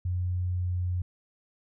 sine tone, 89.9 Hz, F#2, 49 cents flat, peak -26 dBFS, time 0.05-1.02 s, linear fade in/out 5 ms, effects none

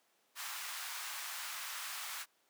pink high-pass noise, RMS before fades -43 dBFS, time 0.35-2.26 s, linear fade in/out 50 ms, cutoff 980 Hz, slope 24 dB/octave, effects pink hiss -73 dBFS RMS until 2.49 s + high-pass 400 Hz 12 dB/octave

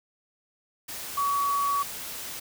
sine tone in noise, 1131 Hz, C#6, 34 cents sharp, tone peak -23 dBFS, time 1.17-1.83 s, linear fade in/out 10 ms, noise white, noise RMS -37 dBFS, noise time 0.88-2.4 s, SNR +11 dB, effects none

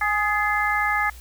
harmonic tone with a mistuned harmonic, 415.9 Hz, G#4, 2 cents sharp, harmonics 2 / 3 / 4 / 5, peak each -25 / -25 / -25 / -25 dBFS, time 0.01-1.1 s, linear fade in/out 5 ms, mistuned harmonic 4, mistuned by +41 cents, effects added 60 Hz sine -40 dBFS peak until 1.2 s + white hiss -48 dBFS RMS until 1.2 s

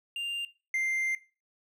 triangle tone pair in turn, 2794 / 2093 Hz, F7 / C7, 0 / 0 cents, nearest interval perfect fourth, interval 500 cents, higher first, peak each -30 / -25 dBFS, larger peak second, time 0.16-0.45 / 0.74-1.15 s, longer second, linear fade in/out 2 ms, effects noise-tail reverb RT60 0.3 s tail -17 dB re dry

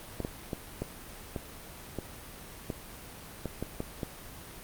clicks, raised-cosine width 2 ms, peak -19 dBFS, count 11, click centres 0.203 / 0.249 / 0.532 / 0.82 / 1.362 / 1.987 / 2.702 / 3.457 / 3.626 / 3.804 / 4.032 s, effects pink hiss -46 dBFS RMS until 4.63 s + Opus 32 kbps

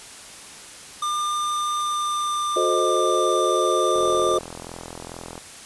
square tone with pitch glide, 1201 to 1187.9 Hz, D6 to D6, +38 to +19 cents, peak -23 dBFS, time 1.02-4.38 s, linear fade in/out 5 ms, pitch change -19 cents, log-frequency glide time 1.63-3.05 s
sine chord, F# diminished seventh, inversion none, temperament equal with one note detuned, 362 / 440 / 523.3 / 622.3 Hz, F#4 / A4 / C5 / Eb5, -38 / 0 / 0 / 0 cents, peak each -23 / -26 / -25 / -25 dBFS, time 2.56-4.39 s, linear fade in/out 5 ms
click train, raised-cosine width 1 ms, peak -21 dBFS, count 61, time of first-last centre 3.96-5.378 s, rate 42.3 Hz
effects white hiss -41 dBFS RMS until 5.65 s + resampled to 24000 Hz

